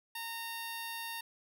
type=tone with notch filter; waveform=5% pulse; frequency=920 Hz; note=A#5; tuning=23 cents flat; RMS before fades=-41 dBFS; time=0.15-1.21 s; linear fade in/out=5 ms; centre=7200 Hz; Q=0.64; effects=none